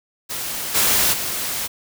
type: noise with level steps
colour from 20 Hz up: white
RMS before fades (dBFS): -27 / -17 / -25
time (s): 0.29-1.68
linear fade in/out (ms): 20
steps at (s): 0.74 / 1.12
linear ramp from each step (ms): 20
effects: none